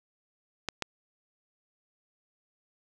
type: clicks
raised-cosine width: 0.2 ms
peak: -13 dBFS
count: 2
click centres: 0.687 / 0.823 s
effects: none